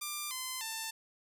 5% pulse tone with pitch steps, 1190 / 1030 / 891.5 Hz, D6 / C6 / A5, +22 / -28 / +22 cents, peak -25 dBFS, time 0.01-0.91 s, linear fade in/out 10 ms, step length 300 ms, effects none

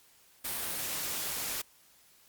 white noise, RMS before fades -35 dBFS, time 0.44-1.62 s, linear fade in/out 10 ms, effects white hiss -62 dBFS RMS until 2.28 s + Opus 48 kbps

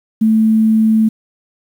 sine tone, 220 Hz, A3, in tune, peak -8 dBFS, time 0.21-1.09 s, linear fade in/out 10 ms, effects 7-bit

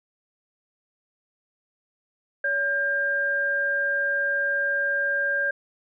sine tone pair together, 565.7 / 1600 Hz, C#5 / G6, +35 / +35 cents, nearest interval octave + tritone, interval 1800 cents, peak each -30 / -22 dBFS, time 2.44-5.51 s, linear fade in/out 5 ms, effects none

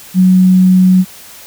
sine tone, 185 Hz, F#3, in tune, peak -4 dBFS, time 0.14-1.05 s, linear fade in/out 50 ms, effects white hiss -35 dBFS RMS until 1.46 s

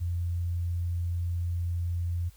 sine tone, 86.6 Hz, F2, 14 cents flat, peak -27 dBFS, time 0-2.3 s, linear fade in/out 20 ms, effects added 50 Hz sine -54 dBFS peak until 2.36 s + white hiss -61 dBFS RMS until 2.36 s

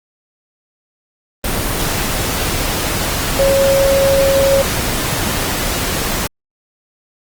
sine tone in noise, 547 Hz, C#5, 23 cents flat, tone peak -10 dBFS, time 3.39-4.62 s, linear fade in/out 2 ms, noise pink, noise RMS -18 dBFS, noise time 1.44-6.27 s, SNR +5 dB, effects Opus 24 kbps

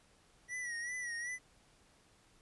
square tone with vibrato, 1929 Hz, B6, 41 cents flat, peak -39 dBFS, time 0.48-1.39 s, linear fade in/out 50 ms, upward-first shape sine, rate 2.6 Hz, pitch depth 67 cents each way, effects pink hiss -67 dBFS RMS until 2.41 s + resampled to 24000 Hz

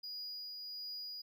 triangle tone with tremolo, 4900 Hz, D#8, 27 cents flat, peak -40 dBFS, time 0.03-1.22 s, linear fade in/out 10 ms, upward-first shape triangle, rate 1.4 Hz, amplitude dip 30%, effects none

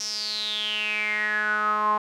sawtooth tone with band-pass filter sweep, 211.7 Hz, G#3, 33 cents sharp, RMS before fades -26 dBFS, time 0-1.98 s, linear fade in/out 5 ms, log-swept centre 5700 to 980 Hz, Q 10, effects none

